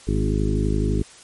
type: harmonic tone with a mistuned harmonic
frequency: 51.91 Hz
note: G#1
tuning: in tune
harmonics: 1 / 2 / 3 / 4 / 5 / 6 / 7 / 8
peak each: -22 / -25 / -27 / -28 / -29 / -30 / -30 / -31 dBFS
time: 0.07-1.03 s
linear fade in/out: 10 ms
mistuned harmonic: 6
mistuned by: +17 cents
effects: white hiss -46 dBFS RMS until 1.23 s + MP3 48 kbps